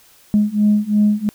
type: beating tone pair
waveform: sine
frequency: 207.7 / 210.6 Hz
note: G#3 / G#3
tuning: 0 / +24 cents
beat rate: 2.9 Hz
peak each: -15 / -14 dBFS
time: 0.34-1.29 s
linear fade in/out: 0 ms
effects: tanh soft clip ceiling -6 dBFS + white hiss -50 dBFS RMS until 1.34 s